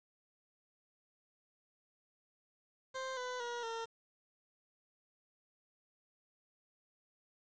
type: tone with pitch steps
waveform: 20% pulse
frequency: 524 / 500.3 / 477.7 / 456.2 Hz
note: C5 / B4 / A#4 / A#4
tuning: +2 / +22 / +42 / -37 cents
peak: -34 dBFS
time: 2.94-3.86 s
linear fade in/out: 20 ms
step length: 230 ms
effects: resampled to 16000 Hz + 10-bit